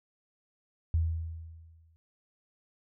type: tone with exponential decay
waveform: sine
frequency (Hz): 81.7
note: E2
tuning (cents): -15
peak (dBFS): -22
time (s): 0.94-1.96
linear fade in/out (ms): 0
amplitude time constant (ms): 220
effects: none